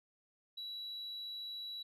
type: tone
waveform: sine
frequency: 3918 Hz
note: B7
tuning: 15 cents flat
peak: -40 dBFS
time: 0.57-1.83 s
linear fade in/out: 10 ms
effects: tanh soft clip ceiling -39 dBFS

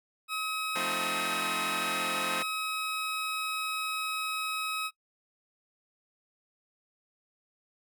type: tone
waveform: 20% pulse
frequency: 1275 Hz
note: D#6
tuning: 42 cents sharp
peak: -26 dBFS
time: 0.28-4.91 s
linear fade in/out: 50 ms
type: chord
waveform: 5% pulse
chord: F dominant seventh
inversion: none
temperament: equal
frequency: 174.61 / 220 / 261.6 / 311.1 Hz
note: F3 / A3 / C4 / Eb4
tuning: 0 / 0 / 0 / 0 cents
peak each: -27 dBFS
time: 0.75-2.43 s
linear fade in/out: 10 ms
effects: noise-tail reverb RT60 0.1 s tail -20 dB re dry

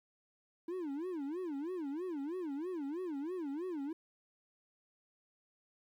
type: tone with vibrato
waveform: triangle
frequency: 320 Hz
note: D#4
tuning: 49 cents sharp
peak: -35 dBFS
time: 0.68-3.93 s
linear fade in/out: 5 ms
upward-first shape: sine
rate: 3.1 Hz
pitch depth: 270 cents each way
effects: 12-bit

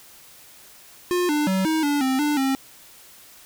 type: tone with pitch steps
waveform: square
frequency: 356.6 / 297.6 / 189.8 / 316.8 / 289.1 / 262.4 / 295.8 / 267.9 Hz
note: F4 / D4 / F#3 / D#4 / D4 / C4 / D4 / C4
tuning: +36 / +23 / +44 / +31 / -27 / +5 / +13 / +41 cents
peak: -20 dBFS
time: 1.11-2.55 s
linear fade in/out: 0 ms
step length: 180 ms
effects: white hiss -48 dBFS RMS until 3.45 s

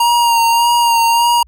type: tone with vibrato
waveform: square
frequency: 937 Hz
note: A#5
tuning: 9 cents sharp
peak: -10 dBFS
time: 0-1.43 s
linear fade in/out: 5 ms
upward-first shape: sine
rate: 1.7 Hz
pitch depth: 27 cents each way
effects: added 60 Hz sine -43 dBFS peak until 1.47 s

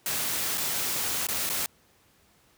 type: noise with dropouts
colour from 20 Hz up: white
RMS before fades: -29 dBFS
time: 0.06-1.66 s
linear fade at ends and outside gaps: 1 ms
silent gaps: 0.575-0.579 / 1.269-1.286 / 1.492-1.499 s
effects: pink hiss -62 dBFS RMS until 2.57 s + high-pass 60 Hz 12 dB/octave

